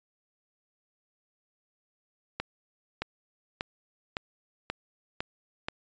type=accelerating click train; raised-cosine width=0.3 ms; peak=-15 dBFS; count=7; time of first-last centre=2.4-5.685 s; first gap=620 ms; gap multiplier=0.95; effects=resampled to 16000 Hz